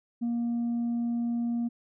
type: tone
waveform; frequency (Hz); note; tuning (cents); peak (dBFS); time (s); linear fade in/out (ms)
sine; 236; A#3; +22; -24; 0.21-1.69; 20
effects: tanh soft clip ceiling -25 dBFS